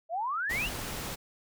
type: exponential sweep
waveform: sine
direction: up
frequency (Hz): 630 to 3083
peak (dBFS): -29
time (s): 0.09-0.7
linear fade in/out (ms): 50
type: noise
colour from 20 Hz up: pink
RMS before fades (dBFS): -37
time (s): 0.49-1.16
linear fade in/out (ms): 20
effects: none